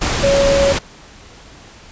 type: tone in noise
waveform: sine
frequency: 556 Hz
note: C#5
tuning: 5 cents sharp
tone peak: -11 dBFS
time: 0.23-0.73 s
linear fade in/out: 10 ms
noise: pink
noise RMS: -18 dBFS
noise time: 0.01-0.79 s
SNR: +4 dB
effects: pink hiss -41 dBFS RMS until 1.91 s + resampled to 16000 Hz